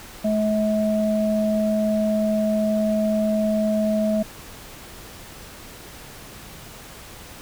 sine tone pair together, 214.2 / 642 Hz, A3 / E5, -46 / -46 cents, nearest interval octave + perfect fifth, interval 1900 cents, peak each -20 / -22 dBFS, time 0.24-4.23 s, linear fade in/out 10 ms, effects pink hiss -41 dBFS RMS until 7.41 s

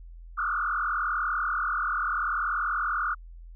sine tone with frequency modulation, 1318.5 Hz, E6, in tune, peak -25 dBFS, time 0.37-3.15 s, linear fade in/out 20 ms, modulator 40.5 Hz, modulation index 3.9, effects added 42 Hz sine -42 dBFS peak until 3.55 s

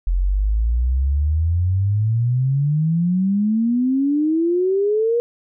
sine exponential sweep, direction up, 42.76 to 479.7 Hz, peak -15 dBFS, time 0.07-5.2 s, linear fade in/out 0 ms, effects none

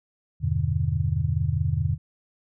sine chord, E minor seventh, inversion none, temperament just, 82.41 / 98.89 / 123.61 / 148.33 Hz, E2 / G2 / B2 / D3, 0 / +16 / +2 / +18 cents, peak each -27 dBFS, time 0.4-1.98 s, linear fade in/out 50 ms, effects none

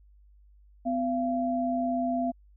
sine tone pair together, 252.9 / 683.6 Hz, B3 / F5, +41 / -37 cents, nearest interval octave + perfect fourth, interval 1722 cents, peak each -28 dBFS, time 0.85-2.32 s, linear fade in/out 20 ms, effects added 50 Hz sine -54 dBFS peak until 2.56 s

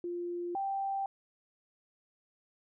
sine tone pair in turn, 349.2 / 783.9 Hz, F4 / G5, 0 / 0 cents, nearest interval octave + major second, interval 1400 cents, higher second, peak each -34 / -31 dBFS, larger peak second, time 0.04-0.55 / 0.55-1.06 s, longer neither, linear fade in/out 2 ms, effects none

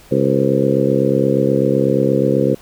harmonic tone with a mistuned harmonic, 68.2 Hz, C#2, 28 cents flat, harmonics 2 / 3 / 4 / 5 / 6 / 7 / 8, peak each -20 / -20 / -20 / -20 / -20 / -20 / -20 dBFS, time 0.11-2.55 s, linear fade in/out 10 ms, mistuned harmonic 8, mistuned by -69 cents, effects pink hiss -45 dBFS RMS until 2.61 s

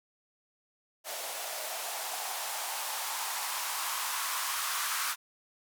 violet noise with band-pass filter sweep, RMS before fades -35 dBFS, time 1.04-5.16 s, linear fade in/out 50 ms, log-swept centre 610 to 1200 Hz, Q 3.4, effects none

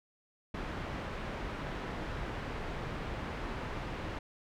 pink low-pass noise, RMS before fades -39 dBFS, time 0.54-4.19 s, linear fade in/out 5 ms, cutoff 2200 Hz, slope 12 dB/octave, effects none

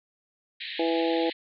white band-pass noise, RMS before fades -37 dBFS, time 0.6-1.33 s, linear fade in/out 10 ms, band 1700 to 4200 Hz, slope 96 dB/octave
harmonic tone, 165.2 Hz, E3, 4 cents sharp, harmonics 2 / 3 / 4 / 5, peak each -26 / -27 / -33 / -32 dBFS, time 0.79-1.3 s, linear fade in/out 5 ms
effects none

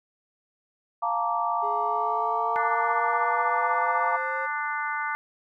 sine chord, Bb major seventh, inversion second, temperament just, 699.2 / 874.1 / 932.3 / 1165.4 Hz, F5 / A5 / Bb5 / D6, +2 / -12 / 0 / -14 cents, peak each -29 / -32 / -28 / -28 dBFS, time 1.02-4.17 s, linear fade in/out 10 ms
triangle exponential sweep, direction up, 415.7 to 534 Hz, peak -32 dBFS, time 1.62-4.47 s, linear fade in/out 20 ms
harmonic tone, 295.4 Hz, D4, 10 cents sharp, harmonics 3 / 4 / 5 / 6 / 7, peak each -32 / -32 / -31 / -38 / -35 dBFS, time 2.56-5.15 s, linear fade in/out 0 ms
effects none

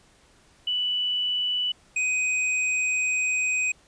sine / square tone pair in turn, 2968 / 2506 Hz, F#7 / D#7, +5 / +12 cents, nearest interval minor third, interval 293 cents, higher first, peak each -23 dBFS, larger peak neither, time 0.67-1.72 / 1.96-3.72 s, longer second, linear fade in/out 5 ms, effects pink hiss -58 dBFS RMS until 3.87 s + resampled to 22050 Hz

